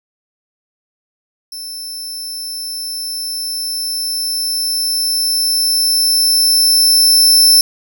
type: tone with level ramp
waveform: sawtooth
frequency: 5310 Hz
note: E8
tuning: 12 cents sharp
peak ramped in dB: -23 to -3 dBFS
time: 1.52-7.61 s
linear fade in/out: 2 ms
effects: none